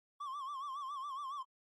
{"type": "tone with vibrato", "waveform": "triangle", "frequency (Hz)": 1108.7, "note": "C#6", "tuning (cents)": 0, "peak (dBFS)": -38, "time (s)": [0.2, 1.43], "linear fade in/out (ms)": 10, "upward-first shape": "sine", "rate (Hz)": 7.2, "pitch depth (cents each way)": 110, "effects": ["AAC 32 kbps"]}